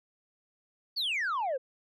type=exponential sweep; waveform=sine; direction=down; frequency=4674 to 492.7 Hz; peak=-26 dBFS; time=0.96-1.58 s; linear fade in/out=20 ms; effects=tanh soft clip ceiling -27 dBFS